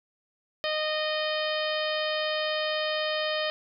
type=harmonic tone; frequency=616 Hz; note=D#5; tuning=17 cents flat; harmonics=1 / 2 / 3 / 4 / 5 / 6 / 7 / 8; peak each=-29 / -36 / -34 / -38 / -34 / -38 / -40 / -41 dBFS; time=0.64-3.5 s; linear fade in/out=0 ms; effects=none